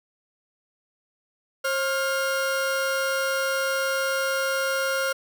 40% pulse tone pair together, 536 / 1403 Hz, C5 / F6, +42 / +8 cents, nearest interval octave + perfect fourth, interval 1666 cents, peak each -25 dBFS, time 1.64-5.13 s, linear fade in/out 10 ms, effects none

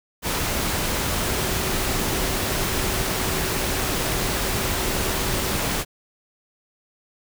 sine tone in noise, 378.4 Hz, F#4, 39 cents sharp, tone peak -34 dBFS, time 1.23-5.54 s, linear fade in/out 50 ms, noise pink, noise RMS -24 dBFS, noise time 0.22-5.85 s, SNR -13 dB, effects none

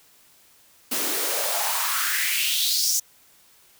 white noise with high-pass filter sweep, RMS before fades -24 dBFS, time 0.91-3 s, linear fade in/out 10 ms, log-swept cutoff 250 to 6400 Hz, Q 4.2, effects white hiss -56 dBFS RMS until 3.79 s

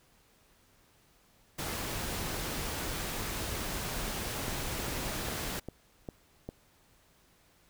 pink noise, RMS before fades -36 dBFS, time 1.58-5.6 s, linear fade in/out 10 ms
click train, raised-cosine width 2 ms, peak -25 dBFS, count 7, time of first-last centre 4.08-6.49 s, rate 2.49 Hz
effects pink hiss -65 dBFS RMS until 7.69 s

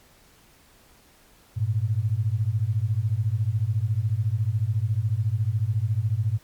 sine beating tone pair, 101.4 / 115.4 Hz, G#2 / A#2, -41 / -17 cents, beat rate 14 Hz, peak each -24 dBFS, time 1.56-6.39 s, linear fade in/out 20 ms, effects pink hiss -56 dBFS RMS until 6.43 s + MP3 96 kbps

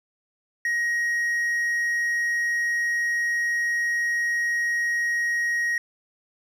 triangle tone, 1886 Hz, A#6, 20 cents sharp, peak -20 dBFS, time 0.65-5.78 s, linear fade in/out 2 ms, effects none

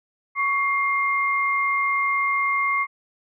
sine tone pair together, 1118 / 2116 Hz, C#6 / C7, +14 / +19 cents, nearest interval major seventh, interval 1105 cents, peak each -22 / -22 dBFS, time 0.35-2.87 s, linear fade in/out 50 ms, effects none

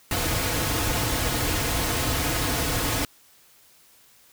pink noise with comb filter, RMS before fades -25 dBFS, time 0.11-3.05 s, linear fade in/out 2 ms, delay 5.1 ms, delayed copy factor -0.6, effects white hiss -56 dBFS RMS until 4.32 s

